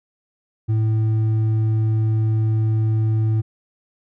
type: tone with hard clipping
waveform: sine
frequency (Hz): 110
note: A2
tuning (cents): 0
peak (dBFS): -17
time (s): 0.68-3.42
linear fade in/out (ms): 20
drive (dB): 4
effects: none